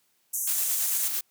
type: band-pass noise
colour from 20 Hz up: white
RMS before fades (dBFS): -30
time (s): 0.33-1.08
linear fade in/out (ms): 10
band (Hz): 6000 to 15000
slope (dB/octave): 96
type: noise with tremolo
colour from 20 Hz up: blue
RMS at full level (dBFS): -28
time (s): 0.47-1.21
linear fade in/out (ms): 5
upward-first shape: square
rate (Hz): 9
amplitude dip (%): 30
effects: white hiss -69 dBFS RMS until 1.3 s + high-pass 100 Hz 12 dB/octave